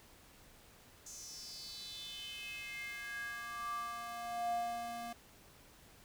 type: tone with high-pass filter sweep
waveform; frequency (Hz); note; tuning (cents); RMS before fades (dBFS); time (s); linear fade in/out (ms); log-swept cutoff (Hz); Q
square; 234.8; A#3; +13; -43; 1.06-5.13; 5; 6600 to 470; 6.4
effects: pink hiss -61 dBFS RMS until 6.04 s